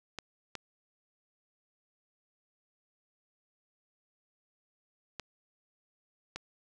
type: clicks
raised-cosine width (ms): 0.2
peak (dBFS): -21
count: 4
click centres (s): 0.187 / 0.553 / 5.197 / 6.36
effects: none